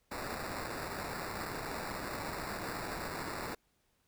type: noise with sample-and-hold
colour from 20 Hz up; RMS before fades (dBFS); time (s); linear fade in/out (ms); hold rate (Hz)
white; -40; 0.11-3.55; 5; 3150
effects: pink hiss -75 dBFS RMS until 4.07 s